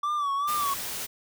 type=tone with vibrato; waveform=triangle; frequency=1153 Hz; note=D6; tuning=32 cents flat; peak=-23 dBFS; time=0.03-0.74 s; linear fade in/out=5 ms; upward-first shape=sine; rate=2.5 Hz; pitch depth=73 cents each way
type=noise; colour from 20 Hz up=white; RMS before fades=-34 dBFS; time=0.47-1.07 s; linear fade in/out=20 ms
effects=none